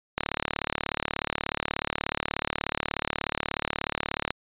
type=click train; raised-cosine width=0.3 ms; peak=-9 dBFS; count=152; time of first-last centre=0.18-4.306 s; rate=36.6 Hz; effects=resampled to 8000 Hz